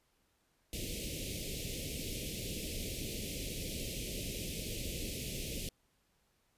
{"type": "band-stop noise", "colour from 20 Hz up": "pink", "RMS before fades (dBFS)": -40, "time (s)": [0.73, 5.69], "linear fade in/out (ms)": 2, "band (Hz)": [570, 2300], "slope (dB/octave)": 48, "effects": ["pink hiss -75 dBFS RMS until 6.57 s", "resampled to 32000 Hz"]}